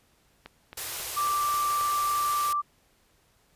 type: click train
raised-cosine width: 0.3 ms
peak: -25 dBFS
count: 6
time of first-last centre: 0.46-1.811 s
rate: 3.7 Hz
type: band-stop noise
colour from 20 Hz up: white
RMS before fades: -34 dBFS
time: 0.77-2.53 s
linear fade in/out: 5 ms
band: 150 to 320 Hz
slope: 48 dB/octave
type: tone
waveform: sine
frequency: 1174.7 Hz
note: D6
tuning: in tune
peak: -24 dBFS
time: 1.16-2.62 s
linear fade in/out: 20 ms
effects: pink hiss -65 dBFS RMS until 3.55 s + resampled to 32000 Hz